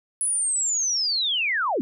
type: linear sweep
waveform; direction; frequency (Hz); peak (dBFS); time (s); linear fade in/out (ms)
sine; down; 10200 to 207.7; -21; 0.21-1.81; 0
effects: none